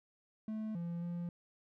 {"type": "tone with pitch steps", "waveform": "triangle", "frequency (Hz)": [217.3, 171, 173.1], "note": ["A3", "F3", "F3"], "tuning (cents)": [-21, -36, -15], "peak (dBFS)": -35, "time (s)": [0.48, 1.29], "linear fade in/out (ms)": 2, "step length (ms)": 270, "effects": []}